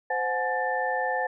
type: tone cluster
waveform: sine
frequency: 517 / 731 / 850 / 1777 Hz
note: C5 / F#5 / G#5 / A6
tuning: -21 / -21 / +40 / +17 cents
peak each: -30 dBFS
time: 0.1-1.27 s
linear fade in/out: 5 ms
effects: none